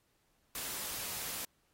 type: noise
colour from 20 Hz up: white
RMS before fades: -40 dBFS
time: 0.55-1.45 s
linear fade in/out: 2 ms
effects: pink hiss -75 dBFS RMS until 1.73 s + AAC 48 kbps